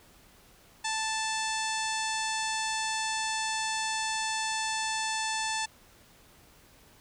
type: harmonic tone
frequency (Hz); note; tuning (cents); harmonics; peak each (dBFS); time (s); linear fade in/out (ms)
880; A5; 0; 1 / 2 / 3 / 4 / 5 / 6 / 7 / 8 / 9 / 10; -33 / -36 / -38 / -39 / -40 / -41 / -41 / -42 / -43 / -43; 0.84-5.66; 10
effects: pink hiss -58 dBFS RMS until 7 s